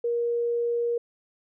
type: tone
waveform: sine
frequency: 472.7 Hz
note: A#4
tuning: 24 cents sharp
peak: -23 dBFS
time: 0.04-0.98 s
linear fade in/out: 5 ms
effects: none